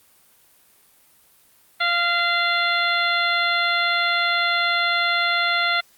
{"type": "harmonic tone with a mistuned harmonic", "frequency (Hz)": 694, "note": "F5", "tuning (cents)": -11, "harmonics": [1, 2, 3, 4, 5, 6], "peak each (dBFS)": [-27, -22, -23, -31, -26, -29], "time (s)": [1.8, 5.81], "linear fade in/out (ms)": 10, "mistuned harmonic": 3, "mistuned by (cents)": -19, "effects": ["white hiss -56 dBFS RMS until 5.97 s", "Opus 32 kbps"]}